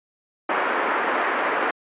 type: band-pass noise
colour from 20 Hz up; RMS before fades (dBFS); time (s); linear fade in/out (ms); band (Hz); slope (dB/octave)
white; -23; 0.49-1.71; 5; 300 to 1800; 24
effects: resampled to 8000 Hz